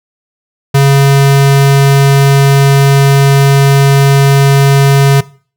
square tone, 138.59 Hz, C#3, in tune, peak -4 dBFS, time 0.74-5.21 s, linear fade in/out 10 ms, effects noise-tail reverb RT60 0.4 s tail -19 dB re dry

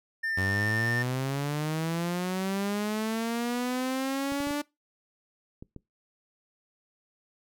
triangle tone, 1798 Hz, A6, 37 cents sharp, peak -26 dBFS, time 0.23-1.03 s, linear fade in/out 10 ms
sawtooth linear sweep, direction up, 92.5 to 293.7 Hz, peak -24 dBFS, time 0.37-4.62 s, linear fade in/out 10 ms
clicks, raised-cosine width 3 ms, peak -29 dBFS, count 6, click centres 4.321 / 4.404 / 4.471 / 4.508 / 5.625 / 5.763 s
effects noise-tail reverb RT60 0.2 s tail -22 dB re dry

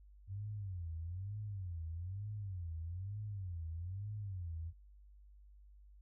sine tone with vibrato, 92.5 Hz, F#2, in tune, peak -40 dBFS, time 0.27-4.73 s, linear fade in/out 50 ms, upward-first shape sine, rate 1.1 Hz, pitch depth 230 cents each way, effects added 50 Hz sine -57 dBFS peak until 6.01 s

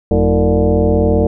sine tone with frequency modulation, 182.8 Hz, F#3, 21 cents flat, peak -9 dBFS, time 0.11-1.27 s, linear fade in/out 2 ms, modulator 135 Hz, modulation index 3.1, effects none

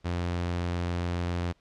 sawtooth tone, 87.31 Hz, F2, in tune, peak -24 dBFS, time 0.04-1.53 s, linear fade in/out 20 ms, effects pink hiss -68 dBFS RMS until 1.6 s + low-pass 5000 Hz 12 dB/octave

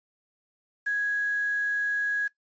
sine tone with quantisation, 1661.2 Hz, G#6, in tune, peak -24 dBFS, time 0.86-2.28 s, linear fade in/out 10 ms, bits 8, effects noise-tail reverb RT60 0.1 s tail -17 dB re dry + resampled to 16000 Hz

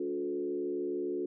sine tone with frequency modulation, 360.5 Hz, F#4, 45 cents flat, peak -31 dBFS, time 0-1.26 s, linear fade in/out 5 ms, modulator 72.9 Hz, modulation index 0.98, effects none

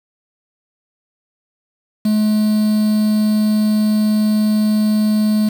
triangle tone with quantisation, 213.5 Hz, G#3, 48 cents sharp, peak -10 dBFS, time 2.05-5.49 s, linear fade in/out 5 ms, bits 5, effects none

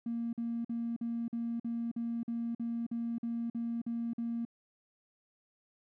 triangle tone bursts, 233.1 Hz, A#3, in tune, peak -29 dBFS, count 14, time 0.06-4.451 s, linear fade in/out 5 ms, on 270 ms, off 47 ms, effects tanh soft clip ceiling -30 dBFS

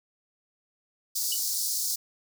pink high-pass noise, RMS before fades -29 dBFS, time 1.15-1.96 s, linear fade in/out 10 ms, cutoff 4500 Hz, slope 48 dB/octave
sine tone with exponential decay, 2960 Hz, F#7, in tune, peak -27 dBFS, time 1.32-1.41 s, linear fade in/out 2 ms, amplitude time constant 19 ms
effects none

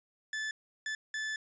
40% pulse tone bursts at uneven times, 1742 Hz, A6, 18 cents flat, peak -33 dBFS, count 3, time 0.33-0.51 / 0.86-0.95 / 1.14-1.36 s, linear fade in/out 2 ms, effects resampled to 16000 Hz

